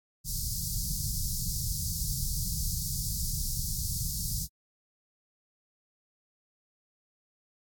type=band-stop noise; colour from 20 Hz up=pink; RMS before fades=-32 dBFS; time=0.24-4.48 s; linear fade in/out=50 ms; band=170 to 4700 Hz; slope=48 dB/octave; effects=AAC 64 kbps